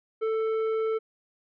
triangle tone with tanh clipping, 442.4 Hz, A4, 9 cents sharp, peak -26 dBFS, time 0.21-0.99 s, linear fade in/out 20 ms, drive 13 dB, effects none

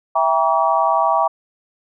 sine chord, E diminished seventh, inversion none, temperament just, 659.3 / 791.1 / 949.3 / 1139.2 Hz, E5 / G5 / Bb5 / Db6, 0 / +16 / +31 / +47 cents, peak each -19 dBFS, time 0.15-1.28 s, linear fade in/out 10 ms, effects none

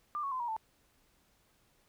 sine tone with pitch steps, 1193 / 1106.7 / 1026.6 / 952.4 / 883.5 Hz, D6 / C#6 / C6 / A#5 / A5, +27 / -3 / -33 / +37 / +7 cents, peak -33 dBFS, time 0.15-0.565 s, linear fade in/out 0 ms, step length 83 ms, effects pink hiss -70 dBFS RMS until 1.88 s

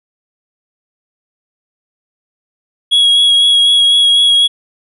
triangle tone with vibrato, 3322 Hz, G#7, in tune, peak -5 dBFS, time 2.91-4.48 s, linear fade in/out 20 ms, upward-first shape sine, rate 4 Hz, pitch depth 15 cents each way, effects resampled to 32000 Hz

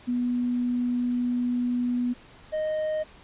sine / triangle tone pair in turn, 245 / 619.9 Hz, B3 / D#5, -14 / -7 cents, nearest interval octave + major third, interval 1607 cents, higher second, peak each -23 dBFS, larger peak neither, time 0.07-2.14 / 2.52-3.04 s, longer first, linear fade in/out 20 ms, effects pink hiss -51 dBFS RMS until 3.23 s + resampled to 8000 Hz

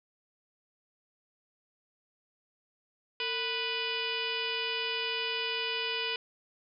harmonic tone with a mistuned harmonic, 493.9 Hz, B4, in tune, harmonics 1 / 2 / 3 / 4 / 5 / 6 / 7 / 8 / 9 / 10, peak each -39 / -42 / -42 / -43 / -36 / -35 / -42 / -46 / -46 / -43 dBFS, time 3.2-6.16 s, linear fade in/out 2 ms, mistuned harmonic 1, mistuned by -140 cents, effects none

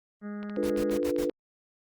harmonic tone, 206.6 Hz, G#3, 9 cents flat, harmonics 1 / 2 / 3 / 4 / 6 / 7 / 8 / 9 / 10, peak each -34 / -45 / -49 / -56 / -50 / -53 / -53 / -58 / -64 dBFS, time 0.21-1.01 s, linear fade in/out 50 ms
click train, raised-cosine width 0.3 ms, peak -28 dBFS, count 14, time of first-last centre 0.43-1.297 s, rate 15 Hz
sine chord, B half-diminished seventh, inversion first, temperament equal, 293.7 / 349.2 / 440 / 493.9 Hz, D4 / F4 / A4 / B4, 0 / 0 / 0 / 0 cents, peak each -31 / -32 / -34 / -29 dBFS, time 0.57-1.3 s, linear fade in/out 2 ms
pink noise bursts, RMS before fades -40 dBFS, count 5, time 0.63-1.251 s, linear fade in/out 10 ms, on 73 ms, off 64 ms
effects Opus 32 kbps

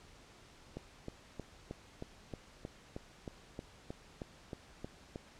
click train, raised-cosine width 2 ms, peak -28 dBFS, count 15, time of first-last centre 0.77-5.159 s, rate 3.19 Hz, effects pink hiss -59 dBFS RMS until 5.39 s + low-pass 7000 Hz 12 dB/octave

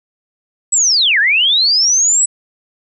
sine linear two-way sweep, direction down then up, 7980 to 1568 to 7980 Hz, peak -9 dBFS, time 0.72-2.26 s, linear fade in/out 10 ms, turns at 1.19 s, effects none

